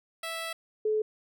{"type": "tone pair in turn", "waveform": ["10% pulse", "sine"], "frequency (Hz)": [658, 430.2], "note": ["E5", "A4"], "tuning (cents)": [-3, -39], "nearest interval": "perfect fifth", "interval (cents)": 736, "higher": "first", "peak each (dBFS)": [-25, -24], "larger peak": "second", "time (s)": [[0.23, 0.53], [0.85, 1.02]], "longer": "first", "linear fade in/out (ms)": 5, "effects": []}